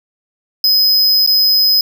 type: tone with dropouts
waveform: square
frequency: 5050 Hz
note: D#8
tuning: 25 cents sharp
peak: -9 dBFS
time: 0.64-1.81 s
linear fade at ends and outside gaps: 2 ms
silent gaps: 1.264-1.274 s
effects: none